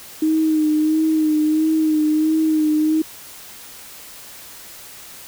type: tone with vibrato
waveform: sine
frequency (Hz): 311.1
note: D#4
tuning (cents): 0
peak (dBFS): -14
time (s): 0.22-3.02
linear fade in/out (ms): 5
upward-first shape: sine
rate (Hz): 1.5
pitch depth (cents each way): 33
effects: white hiss -39 dBFS RMS until 5.27 s